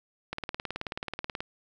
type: click train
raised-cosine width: 0.3 ms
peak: -17 dBFS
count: 21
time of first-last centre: 0.33-1.405 s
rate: 18.6 Hz
effects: none